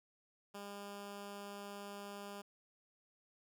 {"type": "tone", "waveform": "10% pulse", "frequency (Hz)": 201.9, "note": "G#3", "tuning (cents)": -49, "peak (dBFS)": -38, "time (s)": [0.54, 2.42], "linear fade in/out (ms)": 10, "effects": []}